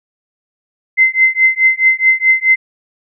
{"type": "tone with tremolo", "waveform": "sine", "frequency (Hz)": 2067, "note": "C7", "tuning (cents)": -22, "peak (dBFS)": -4, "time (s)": [0.97, 2.56], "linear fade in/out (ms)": 20, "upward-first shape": "triangle", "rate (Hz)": 4.7, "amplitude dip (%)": 100, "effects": []}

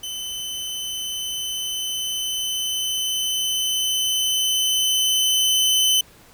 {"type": "tone with level ramp", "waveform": "sawtooth", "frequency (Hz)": 3041, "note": "F#7", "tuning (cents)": 47, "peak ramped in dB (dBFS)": [-25, -12], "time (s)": [0.03, 6.01], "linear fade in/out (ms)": 5, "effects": ["pink hiss -50 dBFS RMS until 6.33 s"]}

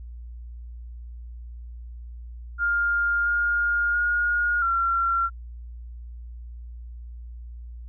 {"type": "tone with pitch steps", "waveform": "sine", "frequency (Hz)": [1406, 1417, 1431, 1367], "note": ["F6", "F6", "F6", "F6"], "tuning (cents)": [11, 25, 42, -37], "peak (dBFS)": -20, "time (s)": [2.58, 5.3], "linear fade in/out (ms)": 50, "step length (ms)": 680, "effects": ["added 59 Hz sine -36 dBFS peak until 7.88 s"]}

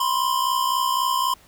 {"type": "tone pair together", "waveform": "square", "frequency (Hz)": [987.8, 1051.6], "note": ["B5", "C6"], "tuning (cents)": [0, 8], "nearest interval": "minor second", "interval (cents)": 108, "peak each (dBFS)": [-25, -22], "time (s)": [0, 1.34], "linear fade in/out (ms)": 5, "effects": ["pink hiss -53 dBFS RMS until 1.47 s"]}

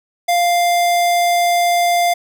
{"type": "tone", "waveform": "square", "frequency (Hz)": 698, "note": "F5", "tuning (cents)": -1, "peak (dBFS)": -13, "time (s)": [0.28, 2.14], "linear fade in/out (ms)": 10, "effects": []}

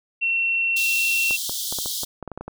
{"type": "tone", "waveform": "sine", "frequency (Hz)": 2716, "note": "F7", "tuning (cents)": -49, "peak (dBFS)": -19, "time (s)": [0.21, 1.37], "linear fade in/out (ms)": 20}
{"type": "high-pass noise", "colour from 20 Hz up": "pink", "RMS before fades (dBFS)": -28, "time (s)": [0.76, 2.05], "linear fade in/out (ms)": 10, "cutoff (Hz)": 3200, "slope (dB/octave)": 96}
{"type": "clicks", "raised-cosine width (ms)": 1, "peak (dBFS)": -19, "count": 12, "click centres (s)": [1.309, 1.495, 1.725, 1.787, 1.859, 2.034, 2.227, 2.277, 2.317, 2.376, 2.41, 2.48]}
{"effects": []}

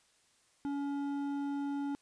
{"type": "tone with hard clipping", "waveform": "triangle", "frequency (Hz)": 282.6, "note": "C#4", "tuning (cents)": 34, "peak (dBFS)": -35, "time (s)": [0.65, 1.95], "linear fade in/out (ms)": 0, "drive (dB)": 12, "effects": ["white hiss -69 dBFS RMS until 2.01 s", "resampled to 22050 Hz"]}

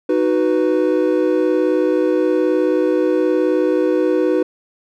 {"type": "chord", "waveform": "triangle", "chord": "B major", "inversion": "first", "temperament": "equal", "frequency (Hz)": [311.1, 370, 493.9], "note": ["D#4", "F#4", "B4"], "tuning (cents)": [0, 0, 0], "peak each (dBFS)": -16, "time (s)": [0.09, 4.43], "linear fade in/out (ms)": 5, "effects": []}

